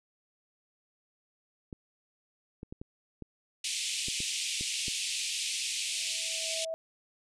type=clicks; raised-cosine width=3 ms; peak=-28 dBFS; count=9; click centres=1.728 / 2.631 / 2.725 / 2.815 / 3.223 / 4.084 / 4.204 / 4.61 / 4.882 s
type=band-pass noise; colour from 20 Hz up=pink; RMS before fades=-34 dBFS; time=3.64-6.65 s; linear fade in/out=5 ms; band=2400 to 9600 Hz; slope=48 dB/octave
type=tone with exponential growth; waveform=sine; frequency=649 Hz; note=E5; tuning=27 cents flat; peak=-31 dBFS; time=5.82-6.74 s; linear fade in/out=0 ms; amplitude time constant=200 ms
effects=none